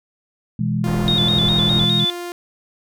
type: chord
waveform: sine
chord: E major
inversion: second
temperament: equal with one note detuned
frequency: 123.47 / 163.68 / 207.7 Hz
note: B2 / E3 / G#3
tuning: 0 / -12 / 0 cents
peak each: -22 dBFS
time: 0.59-2.05 s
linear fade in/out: 5 ms
type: tone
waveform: sawtooth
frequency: 350 Hz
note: F4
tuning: 4 cents sharp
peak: -23 dBFS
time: 0.84-2.32 s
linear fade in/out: 0 ms
type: low-pass noise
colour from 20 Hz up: pink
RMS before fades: -27 dBFS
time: 0.85-1.86 s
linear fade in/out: 20 ms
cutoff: 1100 Hz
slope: 12 dB/octave
type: tone with vibrato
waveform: sine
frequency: 3604 Hz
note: A7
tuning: 41 cents sharp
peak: -16 dBFS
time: 1.08-2.1 s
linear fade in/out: 0 ms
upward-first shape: square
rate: 4.9 Hz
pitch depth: 56 cents each way
effects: none